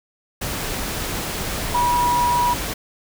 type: tone in noise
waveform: sine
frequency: 970 Hz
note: B5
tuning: 31 cents flat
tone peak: -16 dBFS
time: 1.74-2.54 s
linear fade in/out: 10 ms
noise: pink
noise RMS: -26 dBFS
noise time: 0.41-2.74 s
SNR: +7 dB
effects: none